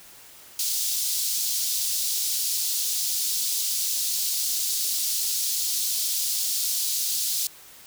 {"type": "high-pass noise", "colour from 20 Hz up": "pink", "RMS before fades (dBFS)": -26, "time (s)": [0.59, 7.47], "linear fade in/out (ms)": 2, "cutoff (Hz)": 4200, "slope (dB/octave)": 24, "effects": ["white hiss -48 dBFS RMS until 7.86 s"]}